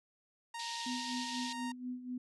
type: tone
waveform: sawtooth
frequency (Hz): 930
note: A#5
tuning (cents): -4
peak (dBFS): -37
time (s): 0.54-1.72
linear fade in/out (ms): 5
type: band-pass noise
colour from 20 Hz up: white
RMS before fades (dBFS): -44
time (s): 0.59-1.53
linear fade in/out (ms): 5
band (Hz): 3000 to 5200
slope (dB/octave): 24
type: tone with tremolo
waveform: sine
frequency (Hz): 249.9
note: B3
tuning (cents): +21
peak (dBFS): -36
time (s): 0.86-2.18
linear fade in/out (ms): 5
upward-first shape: sine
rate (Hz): 4.1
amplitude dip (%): 70
effects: resampled to 24000 Hz